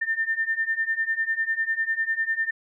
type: beating tone pair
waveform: sine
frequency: 1795 / 1805 Hz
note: A6 / A6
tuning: +34 / +44 cents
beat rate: 10 Hz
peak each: -27 / -25 dBFS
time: 0.01-2.51 s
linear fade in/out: 10 ms
effects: none